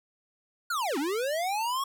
square linear two-way sweep, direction down then up, 1475 to 258.7 to 1116 Hz, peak -28 dBFS, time 0.7-1.84 s, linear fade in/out 5 ms, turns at 0.98 s, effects none

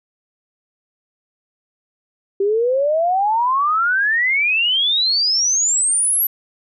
sine exponential sweep, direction up, 386.4 to 12000 Hz, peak -14 dBFS, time 2.4-6.27 s, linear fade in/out 5 ms, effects none

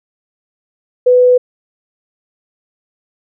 sine tone, 497.8 Hz, B4, 14 cents sharp, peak -5 dBFS, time 1.06-1.38 s, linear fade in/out 10 ms, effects none

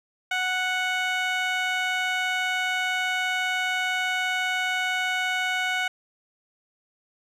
15% pulse tone with band-pass filter, 739 Hz, F#5, 2 cents flat, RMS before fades -26 dBFS, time 0.31-5.88 s, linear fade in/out 5 ms, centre 1900 Hz, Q 0.64, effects none

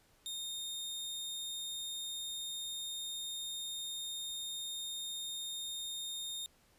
sawtooth tone, 3673 Hz, A#7, 26 cents flat, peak -36 dBFS, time 0.26-6.46 s, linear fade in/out 0 ms, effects pink hiss -68 dBFS RMS until 6.78 s + resampled to 32000 Hz

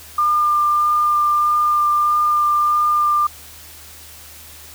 sine tone with vibrato, 1199 Hz, D6, 36 cents sharp, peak -13 dBFS, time 0.18-3.27 s, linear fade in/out 5 ms, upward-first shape sine, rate 1.6 Hz, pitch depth 9 cents each way, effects added 77 Hz sine -46 dBFS peak until 4.74 s + white hiss -40 dBFS RMS until 4.74 s

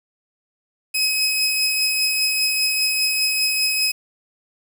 sawtooth tone pair together, 2544 / 5083 Hz, D#7 / D#8, +38 / +36 cents, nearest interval octave, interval 1198 cents, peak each -18 dBFS, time 0.94-3.92 s, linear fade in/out 10 ms, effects 7-bit

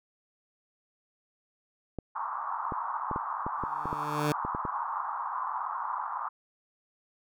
clicks, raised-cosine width 2 ms, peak -21 dBFS, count 11, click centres 1.987 / 2.722 / 3.113 / 3.161 / 3.465 / 3.637 / 3.856 / 3.929 / 4.45 / 4.549 / 4.652 s
pink band-pass noise, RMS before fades -34 dBFS, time 2.15-6.29 s, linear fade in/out 10 ms, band 900 to 1200 Hz, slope 48 dB/octave
15% pulse tone with exponential growth, 149.2 Hz, D3, 28 cents sharp, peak -18 dBFS, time 3.58-4.32 s, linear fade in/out 0 ms, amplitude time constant 160 ms
effects none

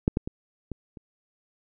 clicks, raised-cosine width 3 ms, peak -7 / -10 / -19 / -20 / -29 dBFS, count 5, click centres 0.079 / 0.171 / 0.275 / 0.717 / 0.972 s, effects none

